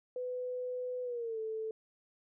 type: tone with pitch glide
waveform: sine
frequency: 500 to 440.3 Hz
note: B4 to A4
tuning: +21 to +1 cents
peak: -35 dBFS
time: 0.16-1.71 s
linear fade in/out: 2 ms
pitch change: -220 cents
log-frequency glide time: 1.03-1.39 s
effects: none